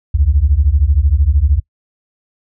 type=beating tone pair; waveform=sine; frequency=65.41 / 78.41 Hz; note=C2 / D#2; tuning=0 / +14 cents; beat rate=13 Hz; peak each=-11 dBFS; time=0.14-1.6 s; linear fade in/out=10 ms; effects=noise-tail reverb RT60 0.1 s tail -25 dB re dry + tanh soft clip ceiling -1 dBFS